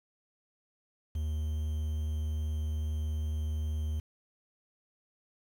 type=tone with quantisation; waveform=triangle; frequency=76.8 Hz; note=D#2; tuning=22 cents flat; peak=-28 dBFS; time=1.15-4 s; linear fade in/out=5 ms; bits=9; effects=none